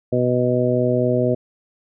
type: harmonic tone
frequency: 124.3 Hz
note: B2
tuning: 12 cents sharp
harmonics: 1 / 2 / 3 / 4 / 5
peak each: -22 / -22 / -22 / -22 / -22 dBFS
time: 0.12-1.35 s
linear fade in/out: 10 ms
effects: none